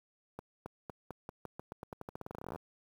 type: accelerating click train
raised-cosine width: 1 ms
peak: -28 dBFS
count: 27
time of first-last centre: 0.39-2.559 s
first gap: 270 ms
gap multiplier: 0.88
effects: high-pass 60 Hz 12 dB/octave + 9-bit